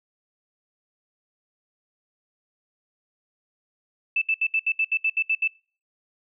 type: tone bursts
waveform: sine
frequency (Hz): 2637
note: E7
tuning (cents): 0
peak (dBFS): -19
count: 11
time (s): 4.16-5.477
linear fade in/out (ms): 5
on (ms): 57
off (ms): 69
effects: noise-tail reverb RT60 0.4 s tail -25 dB re dry